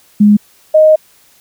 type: tone pair in turn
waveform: sine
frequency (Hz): 207.7 / 622.4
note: G#3 / D#5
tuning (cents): 0 / 0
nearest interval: octave + perfect fifth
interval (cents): 1900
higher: second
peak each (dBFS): -3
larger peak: neither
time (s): 0.2-0.37 / 0.74-0.96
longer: second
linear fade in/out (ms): 10
effects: white hiss -48 dBFS RMS until 1.4 s